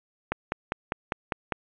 click train, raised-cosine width 0.5 ms, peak -11 dBFS, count 7, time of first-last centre 0.32-1.522 s, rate 4.99 Hz, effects resampled to 8000 Hz + 8-bit

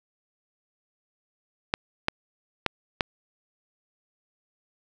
clicks, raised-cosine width 0.3 ms, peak -6 dBFS, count 4, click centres 1.739 / 2.084 / 2.663 / 3.008 s, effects none

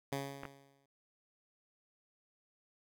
10% pulse tone with exponential decay, 138.59 Hz, C#3, in tune, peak -26 dBFS, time 0.12-0.86 s, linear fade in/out 5 ms, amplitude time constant 160 ms
clicks, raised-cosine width 0.5 ms, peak -27 dBFS, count 2, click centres 0.434 / 0.453 s
effects none

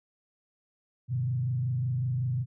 sine tone with frequency modulation, 125.3 Hz, B2, 25 cents sharp, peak -26 dBFS, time 1.08-2.46 s, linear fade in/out 50 ms, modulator 25.4 Hz, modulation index 0.64, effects none

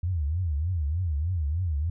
sine tone with vibrato, 81.2 Hz, E2, 26 cents flat, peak -24 dBFS, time 0.03-1.9 s, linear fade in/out 5 ms, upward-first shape triangle, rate 3.3 Hz, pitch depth 280 cents each way, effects none

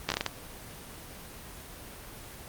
slowing click train, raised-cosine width 0.2 ms, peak -10 dBFS, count 7, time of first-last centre 0.09-0.263 s, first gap 12 ms, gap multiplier 1.35, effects pink hiss -45 dBFS RMS until 2.48 s + Opus 24 kbps

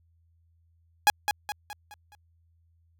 sawtooth tone with echo, 830 Hz, G#5, 1 cent flat, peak -12 dBFS, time 1.07-1.1 s, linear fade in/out 0 ms, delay 210 ms, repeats 5, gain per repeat -7 dB, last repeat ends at 2.15 s, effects added 83 Hz sine -62 dBFS peak until 2.99 s

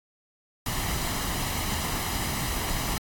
pink noise with comb filter, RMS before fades -29 dBFS, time 0.66-2.98 s, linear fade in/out 2 ms, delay 1 ms, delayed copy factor +0.5, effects AAC 64 kbps

